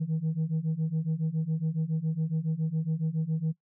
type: beating tone pair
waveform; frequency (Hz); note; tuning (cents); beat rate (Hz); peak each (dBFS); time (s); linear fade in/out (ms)
sine; 155.56 / 162.76; D#3 / E3; 0 / -22; 7.2; -28 / -27; 0-3.53; 20
effects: noise-tail reverb RT60 0.1 s tail -21 dB re dry + tanh soft clip ceiling -23 dBFS